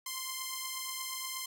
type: beating tone pair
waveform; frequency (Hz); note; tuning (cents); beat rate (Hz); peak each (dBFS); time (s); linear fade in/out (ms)
5% pulse; 1043 / 1051.4; C6 / C6; -6 / +8; 8.4; -26 / -30; 0.06-1.46; 5
effects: none